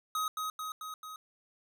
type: tone with echo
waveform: square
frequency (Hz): 1262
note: D#6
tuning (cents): +24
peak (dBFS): -31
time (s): 0.15-0.28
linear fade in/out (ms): 2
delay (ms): 220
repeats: 4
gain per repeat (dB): -3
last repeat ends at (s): 1.16
effects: none